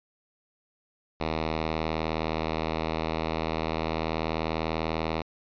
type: tone with pitch glide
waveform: 5% pulse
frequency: 79.5 to 80.15 Hz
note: D#2 to E2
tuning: +38 to -48 cents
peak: -16 dBFS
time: 1.2-5.22 s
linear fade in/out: 5 ms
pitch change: +14 cents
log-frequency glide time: 2.15-3.28 s
effects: resampled to 11025 Hz